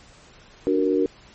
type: chord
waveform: sine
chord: D augmented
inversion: none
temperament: equal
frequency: 293.7 / 370 / 466.2 Hz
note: D4 / F#4 / A#4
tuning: 0 / 0 / 0 cents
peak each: -22 dBFS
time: 0.67-1.06 s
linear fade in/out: 0 ms
effects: pink hiss -50 dBFS RMS until 1.34 s + MP3 32 kbps